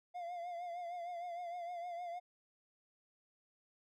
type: tone with vibrato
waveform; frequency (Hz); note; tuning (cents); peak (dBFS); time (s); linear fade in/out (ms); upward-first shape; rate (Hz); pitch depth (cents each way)
triangle; 698.5; F5; 0; -39; 0.14-2.2; 20; triangle; 6.5; 62
effects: none